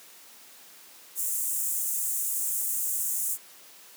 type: high-pass noise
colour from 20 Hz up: pink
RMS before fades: -29 dBFS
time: 1.15-3.38 s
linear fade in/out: 50 ms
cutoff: 7100 Hz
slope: 48 dB/octave
effects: white hiss -51 dBFS RMS until 3.96 s + high-pass 200 Hz 12 dB/octave